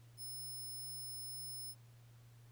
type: tone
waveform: 5% pulse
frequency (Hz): 5230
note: E8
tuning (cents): -15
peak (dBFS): -39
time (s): 0.17-1.75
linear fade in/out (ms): 50
effects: added 118 Hz sine -58 dBFS peak until 2.51 s + pink hiss -70 dBFS RMS until 2.51 s